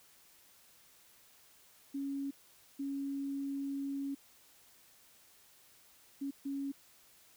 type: tone bursts at uneven times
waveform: sine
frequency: 277.2 Hz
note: C#4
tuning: in tune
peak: -35 dBFS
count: 4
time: 1.94-2.31 / 2.79-4.15 / 6.21-6.31 / 6.45-6.72 s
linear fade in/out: 10 ms
effects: white hiss -63 dBFS RMS until 7.36 s